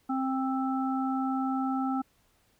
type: harmonic tone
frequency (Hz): 263.9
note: C4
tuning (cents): +15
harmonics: 1 / 3 / 5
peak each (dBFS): -28 / -33 / -36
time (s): 0.09-2.02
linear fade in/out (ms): 10
effects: pink hiss -68 dBFS RMS until 2.59 s